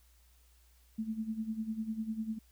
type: tone with tremolo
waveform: sine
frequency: 220.3 Hz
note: A3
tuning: 2 cents sharp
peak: -31 dBFS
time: 0.98-2.39 s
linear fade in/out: 10 ms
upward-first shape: sine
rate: 10 Hz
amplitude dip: 75%
effects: added 60 Hz sine -62 dBFS peak until 2.51 s + white hiss -69 dBFS RMS until 2.51 s